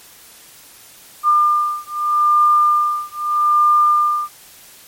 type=beating tone pair; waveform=sine; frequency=1200 / 1200.8 Hz; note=D6 / D6; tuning=+37 / +38 cents; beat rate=0.8 Hz; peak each=-15 dBFS; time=1.23-4.29 s; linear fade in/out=50 ms; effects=white hiss -43 dBFS RMS until 4.87 s + MP3 64 kbps